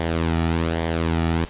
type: tone with flanger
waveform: sawtooth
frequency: 82.41 Hz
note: E2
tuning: in tune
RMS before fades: -22 dBFS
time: 0-1.45 s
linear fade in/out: 0 ms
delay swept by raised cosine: 0.74 to 1.94 ms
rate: 1.2 Hz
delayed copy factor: -0.6
effects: pink hiss -41 dBFS RMS until 1.49 s + resampled to 8000 Hz